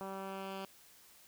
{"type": "tone with low-pass filter sweep", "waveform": "10% pulse", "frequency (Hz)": 193.1, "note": "G3", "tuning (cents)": -26, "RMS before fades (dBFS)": -43, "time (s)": [0.01, 0.65], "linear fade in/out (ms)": 0, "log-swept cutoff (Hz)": [1200, 4200], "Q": 1.1, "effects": ["white hiss -61 dBFS RMS until 1.27 s"]}